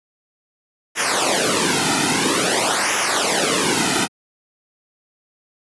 pink noise with flanger, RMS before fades -18 dBFS, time 0.95-4.08 s, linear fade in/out 50 ms, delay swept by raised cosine 0.23 to 1.83 ms, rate 0.5 Hz, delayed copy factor -0.8, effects high-pass 200 Hz 12 dB/octave + resampled to 24000 Hz

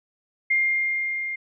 sine tone with level ramp, 2115 Hz, C7, 18 cents sharp, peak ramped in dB -17 to -27 dBFS, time 0.5-1.36 s, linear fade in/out 10 ms, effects none

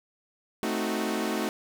sawtooth chord, A diminished seventh, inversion none, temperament equal, 220 / 261.6 / 311.1 / 370 Hz, A3 / C4 / Eb4 / Gb4, 0 / 0 / 0 / 0 cents, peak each -27 / -31 / -29 / -29 dBFS, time 0.63-1.49 s, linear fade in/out 0 ms, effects none

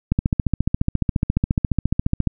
click train, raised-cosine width 5 ms, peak -5 dBFS, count 32, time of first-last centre 0.12-2.273 s, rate 14.4 Hz, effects none

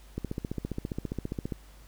click train, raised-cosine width 3 ms, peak -19 dBFS, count 21, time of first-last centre 0.18-1.522 s, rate 14.9 Hz, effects added 50 Hz sine -50 dBFS peak until 1.87 s + pink hiss -58 dBFS RMS until 1.87 s

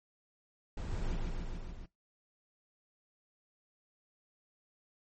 brown noise with echo, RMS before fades -37 dBFS, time 0.77-1.16 s, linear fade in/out 5 ms, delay 140 ms, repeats 5, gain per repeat -2 dB, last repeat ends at 1.86 s, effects noise-tail reverb RT60 0.2 s tail -22 dB re dry + MP3 32 kbps

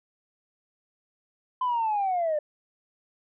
sine linear sweep, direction down, 1024 to 587.3 Hz, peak -22 dBFS, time 1.61-2.39 s, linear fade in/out 5 ms, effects tanh soft clip ceiling -20 dBFS

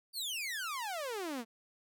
sawtooth exponential sweep, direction down, 4699 to 217.3 Hz, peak -33 dBFS, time 0.13-1.45 s, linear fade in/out 50 ms, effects none

